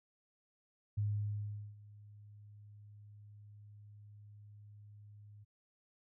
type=tone with ADSR envelope; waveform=sine; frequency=103.83 Hz; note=G#2; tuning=in tune; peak=-31 dBFS; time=0.97-5.45 s; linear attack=12 ms; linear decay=770 ms; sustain=-22 dB; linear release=22 ms; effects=none